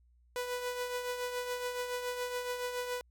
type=tone with tremolo; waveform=sawtooth; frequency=493.9 Hz; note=B4; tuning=in tune; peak=-28 dBFS; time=0.36-3.01 s; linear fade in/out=0 ms; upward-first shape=triangle; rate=7.1 Hz; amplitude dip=55%; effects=added 60 Hz sine -62 dBFS peak until 3.1 s + MP3 96 kbps